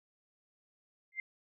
sine tone with exponential growth, 2093 Hz, C7, in tune, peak -30 dBFS, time 1.12-1.2 s, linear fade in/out 2 ms, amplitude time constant 16 ms, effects none

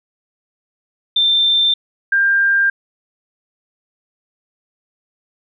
sine tone pair in turn, 3573 / 1595 Hz, A7 / G6, +26 / +30 cents, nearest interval octave + major second, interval 1396 cents, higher first, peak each -11 / -11 dBFS, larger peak neither, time 1.16-1.74 / 2.12-2.7 s, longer neither, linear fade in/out 5 ms, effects none

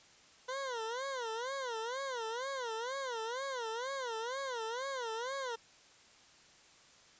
20% pulse tone with vibrato, 493.9 Hz, B4, in tune, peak -32 dBFS, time 0.48-5.56 s, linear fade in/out 10 ms, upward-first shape sine, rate 2.1 Hz, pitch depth 190 cents each way, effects white hiss -61 dBFS RMS until 7.19 s + resampled to 16000 Hz

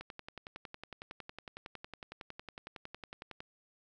click train, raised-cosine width 0.3 ms, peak -28 dBFS, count 38, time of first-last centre 0.01-3.404 s, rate 10.9 Hz, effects none

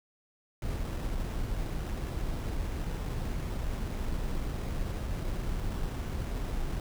brown noise with sample-and-hold, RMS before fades -33 dBFS, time 0.62-6.8 s, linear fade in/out 2 ms, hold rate 4410 Hz, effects none

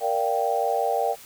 sine chord, G minor seventh, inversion first, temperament equal, 466.2 / 587.3 / 698.5 / 784 Hz, Bb4 / D5 / F5 / G5, 0 / 0 / 0 / 0 cents, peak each -27 / -28 / -27 / -25 dBFS, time 0-1.16 s, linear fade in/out 50 ms, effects white hiss -46 dBFS RMS until 1.25 s

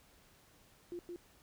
sine tone with echo, 349.2 Hz, F4, in tune, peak -40 dBFS, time 0.92-0.99 s, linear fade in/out 0 ms, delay 170 ms, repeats 1, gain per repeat -2 dB, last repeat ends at 1.16 s, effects pink hiss -65 dBFS RMS until 1.42 s

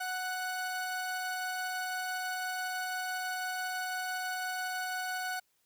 45% pulse tone pair together, 738.5 / 1483 Hz, F#5 / F#6, -3 / +4 cents, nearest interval octave, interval 1207 cents, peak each -37 / -36 dBFS, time 0-5.4 s, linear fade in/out 10 ms, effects white hiss -74 dBFS RMS until 5.65 s

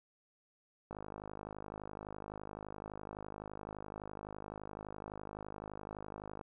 click train, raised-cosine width 1 ms, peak -30 dBFS, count 286, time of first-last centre 0.91-6.412 s, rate 51.8 Hz, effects none

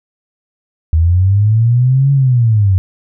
sine linear two-way sweep, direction up then down, 77.78 to 140.6 to 91.1 Hz, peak -7 dBFS, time 0.93-2.78 s, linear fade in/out 0 ms, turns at 2.12 s, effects none

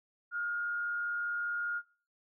sine tone with frequency modulation, 1420 Hz, F6, 28 cents sharp, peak -32 dBFS, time 0.31-1.82 s, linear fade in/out 50 ms, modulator 105 Hz, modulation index 0.36, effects noise-tail reverb RT60 0.4 s tail -21 dB re dry

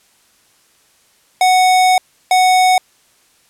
square tone bursts at uneven times, 740 Hz, F#5, in tune, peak -9 dBFS, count 2, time 1.41-1.98 / 2.31-2.78 s, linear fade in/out 2 ms, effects white hiss -54 dBFS RMS until 3.49 s + low-pass 11000 Hz 12 dB/octave

